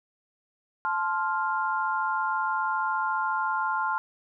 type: chord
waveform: sine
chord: F major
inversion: first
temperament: just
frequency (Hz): 873.1 / 1047.7 / 1396.9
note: A5 / C6 / F6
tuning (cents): -14 / +2 / 0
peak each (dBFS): -29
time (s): 0.85-3.98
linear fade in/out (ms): 0
effects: none